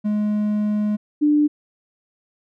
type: tone pair in turn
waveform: triangle / sine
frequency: 210 / 297 Hz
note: G#3 / D4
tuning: +19 / +20 cents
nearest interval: tritone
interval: 601 cents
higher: second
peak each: -16 / -13 dBFS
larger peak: second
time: 0.04-0.97 / 1.21-1.48 s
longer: first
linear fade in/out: 20 ms
effects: none